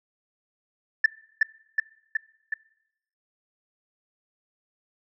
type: tone with echo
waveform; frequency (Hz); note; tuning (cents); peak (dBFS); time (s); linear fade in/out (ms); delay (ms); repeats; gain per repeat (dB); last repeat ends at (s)
sine; 1760; A6; 0; -11; 1.04-1.06; 5; 370; 4; -3; 2.54
effects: noise-tail reverb RT60 0.8 s tail -23 dB re dry + tanh soft clip ceiling -11 dBFS